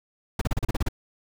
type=noise bursts; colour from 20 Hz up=brown; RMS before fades=-22 dBFS; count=9; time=0.39-0.886 s; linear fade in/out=5 ms; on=24 ms; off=35 ms; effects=none